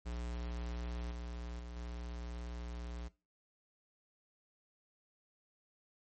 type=tone with level steps; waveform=square; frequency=59.4 Hz; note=A#1; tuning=33 cents sharp; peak=-39 / -42 / -45 / -42 dBFS; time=0.05-3.09 s; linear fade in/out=20 ms; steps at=1.11 / 1.59 / 1.76 s; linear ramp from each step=5 ms; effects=noise-tail reverb RT60 0.3 s tail -20 dB re dry + MP3 32 kbps